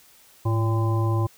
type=harmonic tone with a mistuned harmonic; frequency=113.6 Hz; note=A#2; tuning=44 cents flat; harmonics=1 / 3 / 5 / 7 / 9; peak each=-20 / -29 / -36 / -36 / -32 dBFS; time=0.45-1.27 s; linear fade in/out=10 ms; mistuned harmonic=1; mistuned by=-80 cents; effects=white hiss -54 dBFS RMS until 1.37 s